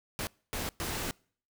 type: noise bursts at uneven times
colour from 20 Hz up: pink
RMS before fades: -35 dBFS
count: 3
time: 0.19-0.27 / 0.53-0.69 / 0.8-1.11 s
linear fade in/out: 0 ms
effects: noise-tail reverb RT60 0.5 s tail -26 dB re dry